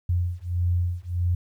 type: beating tone pair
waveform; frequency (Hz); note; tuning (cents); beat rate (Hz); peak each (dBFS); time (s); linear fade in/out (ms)
sine; 87.31 / 88.91; F2 / F2; 0 / +31; 1.6; -25; 0.09-1.35; 5
effects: 10-bit